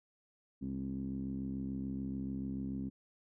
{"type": "tone with low-pass filter", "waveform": "10% pulse", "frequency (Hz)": 66.9, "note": "C2", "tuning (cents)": 39, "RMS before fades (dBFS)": -39, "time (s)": [0.61, 2.9], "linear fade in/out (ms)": 20, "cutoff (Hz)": 240, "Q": 5.8, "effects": []}